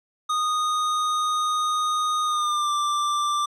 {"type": "tone with pitch glide", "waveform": "square", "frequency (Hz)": [1237, 1179.1], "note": ["D#6", "D6"], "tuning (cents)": [-10, 7], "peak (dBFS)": -22, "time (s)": [0.29, 3.46], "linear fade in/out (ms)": 10, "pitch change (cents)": -83, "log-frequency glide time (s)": [2.24, 2.71], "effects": ["low-pass 8000 Hz 12 dB/octave"]}